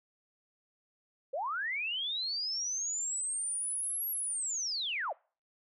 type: linear two-way sweep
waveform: sine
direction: up then down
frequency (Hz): 490.8 to 11620 to 490.8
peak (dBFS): -32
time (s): 1.33-5.13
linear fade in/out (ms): 10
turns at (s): 4.1
effects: noise-tail reverb RT60 0.4 s tail -25 dB re dry